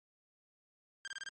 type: tone bursts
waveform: sawtooth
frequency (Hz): 1594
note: G6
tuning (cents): +28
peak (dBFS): -37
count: 5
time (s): 1.05-1.288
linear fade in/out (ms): 0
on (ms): 26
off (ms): 27
effects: MP3 32 kbps